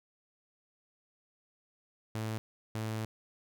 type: tone bursts at uneven times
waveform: sawtooth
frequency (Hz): 110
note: A2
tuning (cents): 0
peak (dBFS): -30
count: 2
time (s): 2.15-2.38 / 2.75-3.05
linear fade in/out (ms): 0
effects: none